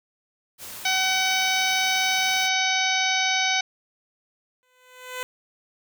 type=noise; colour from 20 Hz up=white; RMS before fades=-38 dBFS; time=0.58-2.5 s; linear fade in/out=50 ms
type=harmonic tone; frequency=756 Hz; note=F#5; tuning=37 cents sharp; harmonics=1 / 2 / 3 / 4 / 5 / 6 / 7 / 8; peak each=-27 / -29 / -25 / -30 / -28 / -34 / -33 / -30 dBFS; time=0.85-3.61 s; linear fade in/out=5 ms
type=tone with exponential growth; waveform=10% pulse; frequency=505 Hz; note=B4; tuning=39 cents sharp; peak=-19 dBFS; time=4.63-5.23 s; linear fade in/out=0 ms; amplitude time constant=130 ms
effects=none